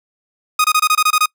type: tone bursts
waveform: sawtooth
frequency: 1244.5 Hz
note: D#6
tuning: in tune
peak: -7 dBFS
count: 9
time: 0.59-1.259 s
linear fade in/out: 5 ms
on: 53 ms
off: 24 ms
effects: noise-tail reverb RT60 0.1 s tail -26 dB re dry